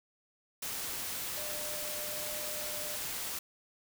sine tone in noise, 601 Hz, D5, 40 cents sharp, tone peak -44 dBFS, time 1.37-2.96 s, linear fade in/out 5 ms, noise white, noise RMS -38 dBFS, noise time 0.62-3.39 s, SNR -9 dB, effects none

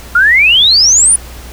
sine exponential sweep, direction up, 1372 to 9956 Hz, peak -4 dBFS, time 0.15-1.16 s, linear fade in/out 5 ms, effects added 60 Hz sine -29 dBFS peak until 1.52 s + pink hiss -33 dBFS RMS until 1.52 s

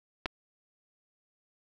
clicks, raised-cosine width 0.3 ms, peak -14 / -21 dBFS, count 2, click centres 0.258 / 0.261 s, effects none

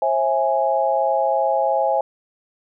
sine chord, C augmented, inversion none, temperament equal with one note detuned, 536.4 / 659.3 / 830.6 Hz, C5 / E5 / G#5, +43 / 0 / 0 cents, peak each -21 / -21 / -20 dBFS, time 0.02-2.01 s, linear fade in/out 2 ms, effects none

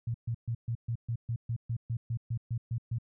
sine tone bursts, 116.5 Hz, A#2, 1 cent flat, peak -29 dBFS, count 15, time 0.07-2.985 s, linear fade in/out 5 ms, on 73 ms, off 130 ms, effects none

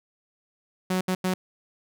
sawtooth tone bursts at uneven times, 185 Hz, F#3, in tune, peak -19 dBFS, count 3, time 0.9-1.01 / 1.08-1.15 / 1.24-1.34 s, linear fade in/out 5 ms, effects none

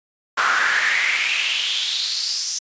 brown noise with high-pass filter sweep, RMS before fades -21 dBFS, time 0.37-2.59 s, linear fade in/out 10 ms, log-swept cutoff 1300 to 5900 Hz, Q 5, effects resampled to 16000 Hz

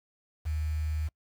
sine tone with quantisation, 77.2 Hz, D#2, 13 cents flat, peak -28 dBFS, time 0.45-1.09 s, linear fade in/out 20 ms, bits 8, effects noise-tail reverb RT60 0.1 s tail -26 dB re dry

